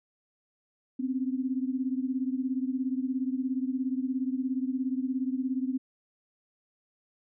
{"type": "beating tone pair", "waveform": "sine", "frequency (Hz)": [255, 272], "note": ["C4", "C#4"], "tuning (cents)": [-44, -33], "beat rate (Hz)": 17, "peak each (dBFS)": [-29, -32], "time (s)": [0.99, 5.78], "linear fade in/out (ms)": 10, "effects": []}